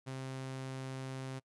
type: tone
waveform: sawtooth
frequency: 132.1 Hz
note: C3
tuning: 17 cents sharp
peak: -36 dBFS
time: 0.06-1.4 s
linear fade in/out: 20 ms
effects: noise-tail reverb RT60 0.1 s tail -25 dB re dry + resampled to 24000 Hz